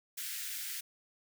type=high-pass noise; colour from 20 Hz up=white; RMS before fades=-40 dBFS; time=0.17-0.81 s; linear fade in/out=10 ms; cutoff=1500 Hz; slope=48 dB/octave; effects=none